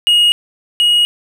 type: tone pair in turn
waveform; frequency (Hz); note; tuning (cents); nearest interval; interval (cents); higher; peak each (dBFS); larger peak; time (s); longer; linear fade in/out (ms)
triangle; 2876 / 2889; F#7 / F#7; -50 / -42; unison; 8; second; -6 / -7; first; 0.07-0.32 / 0.8-1.05; neither; 0
effects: none